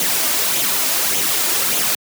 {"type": "noise with flanger", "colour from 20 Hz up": "white", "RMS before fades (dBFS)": -18, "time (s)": [0, 1.95], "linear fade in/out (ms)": 2, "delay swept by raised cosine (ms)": [0.29, 3.29], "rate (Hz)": 1.7, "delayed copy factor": 0.5, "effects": ["high-pass 150 Hz 12 dB/octave"]}